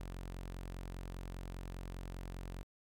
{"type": "tone", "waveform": "sawtooth", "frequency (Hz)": 45, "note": "F#1", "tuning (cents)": -47, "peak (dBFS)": -39, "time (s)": [0, 2.63], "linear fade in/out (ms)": 0, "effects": ["AAC 64 kbps"]}